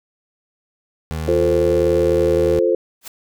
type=tone; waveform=25% pulse; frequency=79.3 Hz; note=D#2; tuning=33 cents sharp; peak=-19 dBFS; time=1.11-2.59 s; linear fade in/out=0 ms
type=chord; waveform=sine; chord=F major; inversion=none; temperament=equal; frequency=349.2 / 440 / 523.3 Hz; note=F4 / A4 / C5; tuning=0 / 0 / 0 cents; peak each=-18 / -18 / -18 dBFS; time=1.28-2.75 s; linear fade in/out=2 ms
type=noise with exponential growth; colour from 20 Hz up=white; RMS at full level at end=-26 dBFS; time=3.01-3.08 s; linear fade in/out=5 ms; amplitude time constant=15 ms
effects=none